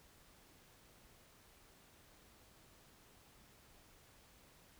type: silence
effects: pink hiss -65 dBFS RMS until 4.79 s